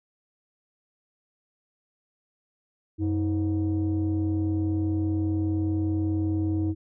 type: tone pair together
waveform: sine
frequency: 93 / 317.9 Hz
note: F#2 / D#4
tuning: +9 / +37 cents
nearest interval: octave + major sixth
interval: 2128 cents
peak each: -24 dBFS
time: 2.98-6.75 s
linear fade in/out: 50 ms
effects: tanh soft clip ceiling -19 dBFS